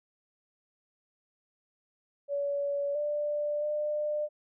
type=tone with pitch steps; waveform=sine; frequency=568 / 591 / 599 Hz; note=C#5 / D5 / D5; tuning=+42 / +11 / +34 cents; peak=-28 dBFS; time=2.28-4.29 s; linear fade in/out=50 ms; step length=670 ms; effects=none